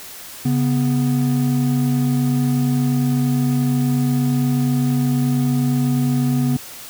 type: tone pair together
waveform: triangle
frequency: 138.8 / 247.3 Hz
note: C#3 / B3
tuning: +3 / +3 cents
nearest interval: minor seventh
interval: 1000 cents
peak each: -16 dBFS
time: 0.45-6.57 s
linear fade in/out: 5 ms
effects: white hiss -36 dBFS RMS until 6.89 s